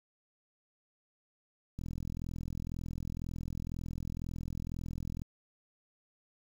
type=click train; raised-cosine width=5 ms; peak=-27 dBFS; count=145; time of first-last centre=1.79-5.219 s; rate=42 Hz; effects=9-bit